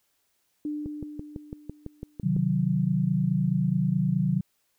sine tone with exponential decay, 298.4 Hz, D4, 28 cents sharp, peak -27 dBFS, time 0.65-2.49 s, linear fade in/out 2 ms, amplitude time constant 400 ms
click train, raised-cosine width 3 ms, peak -22 dBFS, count 10, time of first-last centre 0.86-2.365 s, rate 5.98 Hz
sine chord, C diminished, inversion none, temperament equal, 130.81 / 155.56 / 185 Hz, C3 / Eb3 / Gb3, 0 / 0 / 0 cents, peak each -28 / -26 / -25 dBFS, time 2.23-4.41 s, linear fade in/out 10 ms
effects white hiss -72 dBFS RMS until 4.78 s

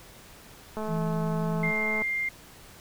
click train, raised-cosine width 1 ms, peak -21 dBFS, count 271, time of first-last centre 0.77-2.02 s, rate 216 Hz
sine tone with pitch glide, 164.81 to 166.24 Hz, E3 to E3, 0 to +15 cents, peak -27 dBFS, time 0.87-1.73 s, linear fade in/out 50 ms, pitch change +15 cents, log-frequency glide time 1.35-1.47 s
sine tone, 2100 Hz, C7, 6 cents sharp, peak -26 dBFS, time 1.63-2.29 s, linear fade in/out 5 ms
effects pink hiss -50 dBFS RMS until 2.8 s

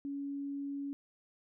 sine tone, 280.8 Hz, C#4, 22 cents sharp, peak -36 dBFS, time 0.05-0.93 s, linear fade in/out 0 ms, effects none

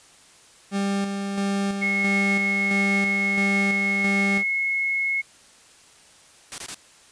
40% pulse tone with tremolo, 198.4 Hz, G3, 21 cents sharp, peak -21 dBFS, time 0.71-4.44 s, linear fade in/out 50 ms, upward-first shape square, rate 1.5 Hz, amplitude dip 40%
sine tone, 2176 Hz, C#7, 33 cents flat, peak -21 dBFS, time 1.81-5.22 s, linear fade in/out 20 ms
white noise bursts, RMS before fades -33 dBFS, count 3, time 6.52-6.744 s, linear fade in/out 0 ms, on 60 ms, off 22 ms
effects white hiss -52 dBFS RMS until 7.11 s + resampled to 22050 Hz

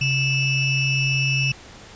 square ring-modulated tone, 1385 Hz, F6, 15 cents flat, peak -16 dBFS, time 0.01-1.52 s, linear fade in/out 5 ms, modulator 1250 Hz, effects pink hiss -43 dBFS RMS until 1.95 s + resampled to 16000 Hz

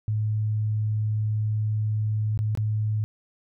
sine tone with dropouts, 107.4 Hz, A2, 41 cents flat, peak -22 dBFS, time 0.08-3.04 s, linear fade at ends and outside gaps 0 ms, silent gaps 2.375-2.39 / 2.551-2.574 s, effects none

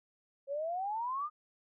sine exponential sweep, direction up, 539 to 1244.5 Hz, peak -33 dBFS, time 0.47-1.3 s, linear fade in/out 50 ms, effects none

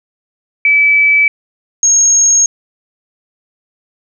sine tone pair in turn, 2301 / 6536 Hz, D7 / G#8, -36 / -29 cents, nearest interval octave + tritone, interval 1807 cents, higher second, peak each -6 dBFS, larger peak neither, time 0.65-1.28 / 1.83-2.46 s, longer neither, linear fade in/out 2 ms, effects none

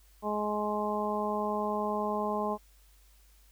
harmonic tone, 210 Hz, G#3, 19 cents sharp, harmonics 1 / 2 / 3 / 4 / 5, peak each -35 / -35 / -35 / -35 / -35 dBFS, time 0.22-2.58 s, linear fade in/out 50 ms, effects added 50 Hz sine -58 dBFS peak until 3.51 s + white hiss -65 dBFS RMS until 3.51 s

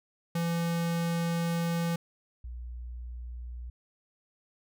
square / sine tone pair in turn, 168.8 / 60.22 Hz, E3 / B1, +41 / -43 cents, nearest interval octave + tritone, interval 1784 cents, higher first, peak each -28 / -37 dBFS, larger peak first, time 0.35-1.96 / 2.44-3.7 s, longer first, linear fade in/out 5 ms, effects none

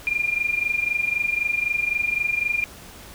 sine tone with amplitude modulation, 2405 Hz, D7, 41 cents sharp, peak -17 dBFS, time 0.07-2.64 s, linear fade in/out 0 ms, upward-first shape sine, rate 23.9 Hz, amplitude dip 80%, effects added 60 Hz sine -52 dBFS peak until 3.14 s + pink hiss -43 dBFS RMS until 3.14 s

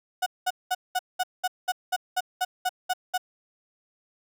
35% pulse tone bursts, 735 Hz, F#5, 12 cents flat, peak -21 dBFS, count 13, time 0.22-3.179 s, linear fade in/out 10 ms, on 43 ms, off 200 ms, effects none

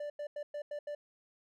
triangle tone bursts at uneven times, 587.3 Hz, D5, in tune, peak -35 dBFS, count 6, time 0-0.1 / 0.19-0.27 / 0.36-0.43 / 0.54-0.62 / 0.71-0.79 / 0.87-0.95 s, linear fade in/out 5 ms, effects none

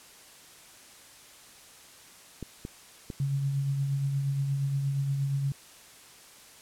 clicks, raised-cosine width 3 ms, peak -23 dBFS, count 3, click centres 2.427 / 2.651 / 3.102 s
sine tone with tremolo, 138.59 Hz, C#3, in tune, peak -24 dBFS, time 3.2-5.52 s, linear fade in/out 2 ms, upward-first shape triangle, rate 8.5 Hz, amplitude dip 40%
effects white hiss -52 dBFS RMS until 6.61 s + low-pass 11000 Hz 12 dB/octave

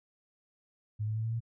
sine tone with pitch steps, 106.4 / 108.57 / 110.79 / 113.05 / 115.36 Hz, G#2 / A2 / A2 / A2 / A#2, +42 / -23 / +12 / +47 / -18 cents, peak -30 dBFS, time 0.99-1.405 s, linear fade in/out 20 ms, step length 83 ms, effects none

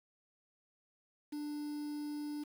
triangle tone with quantisation, 295.8 Hz, D4, 13 cents sharp, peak -36 dBFS, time 1.32-2.44 s, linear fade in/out 10 ms, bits 9, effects none

